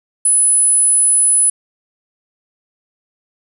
sine tone, 10080 Hz, D#9, 21 cents sharp, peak -9 dBFS, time 0.25-1.5 s, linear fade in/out 5 ms, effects none

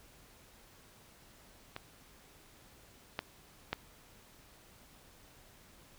clicks, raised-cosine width 0.3 ms, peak -25 / -18 / -17 dBFS, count 3, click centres 1.764 / 3.191 / 3.73 s, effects pink hiss -60 dBFS RMS until 5.98 s

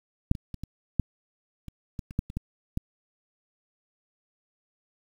clicks, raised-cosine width 5 ms, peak -7 / -24 / -24 / -23 / -10 / -27 / -21 / -29 / -12 / -26 / -17 / -15 dBFS, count 12, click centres 0.314 / 0.352 / 0.543 / 0.636 / 0.997 / 1.683 / 1.992 / 2.109 / 2.191 / 2.301 / 2.37 / 2.774 s, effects 8-bit

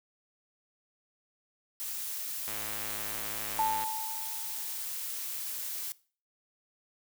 blue noise, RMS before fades -37 dBFS, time 1.8-5.92 s, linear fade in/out 0 ms
click train, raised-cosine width 0.3 ms, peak -24 dBFS, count 145, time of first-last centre 2.48-3.838 s, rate 106 Hz
sine tone with exponential decay, 880 Hz, A5, in tune, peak -24 dBFS, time 3.59-4.84 s, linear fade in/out 0 ms, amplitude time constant 270 ms
effects noise-tail reverb RT60 0.4 s tail -20 dB re dry

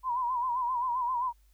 sine tone with vibrato, 990 Hz, B5, 4 cents sharp, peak -27 dBFS, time 0.03-1.33 s, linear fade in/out 50 ms, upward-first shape sine, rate 7.6 Hz, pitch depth 86 cents each way, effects added 50 Hz sine -59 dBFS peak until 1.53 s + white hiss -72 dBFS RMS until 1.53 s

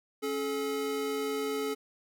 square tone pair together, 275.7 / 429.7 Hz, C#4 / A4, -9 / -41 cents, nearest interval minor sixth, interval 768 cents, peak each -37 / -32 dBFS, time 0.22-1.75 s, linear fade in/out 20 ms, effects none

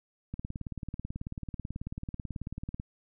click train, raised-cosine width 5 ms, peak -24 dBFS, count 46, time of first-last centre 0.34-2.799 s, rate 18.3 Hz, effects none

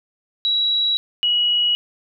sine tone pair in turn, 3890 / 2914 Hz, B7 / F#7, -27 / -27 cents, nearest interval perfect fourth, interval 500 cents, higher first, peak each -16 / -15 dBFS, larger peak second, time 0.45-0.97 / 1.23-1.75 s, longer neither, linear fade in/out 0 ms, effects none

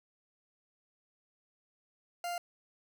40% pulse tone, 698.5 Hz, F5, in tune, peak -34 dBFS, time 2.24-2.38 s, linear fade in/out 2 ms, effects none

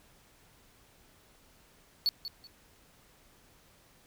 triangle tone with echo, 4435 Hz, C#8, in tune, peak -23 dBFS, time 2.06-2.09 s, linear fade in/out 0 ms, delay 190 ms, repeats 2, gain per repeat -12 dB, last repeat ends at 2.47 s, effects pink hiss -62 dBFS RMS until 4.06 s

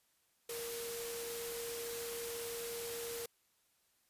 sine tone in noise, 468.2 Hz, A#4, 8 cents sharp, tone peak -42 dBFS, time 0.49-3.26 s, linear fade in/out 5 ms, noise white, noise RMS -44 dBFS, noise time 0.49-3.26 s, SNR -1 dB, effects white hiss -75 dBFS RMS until 4.09 s + resampled to 32000 Hz

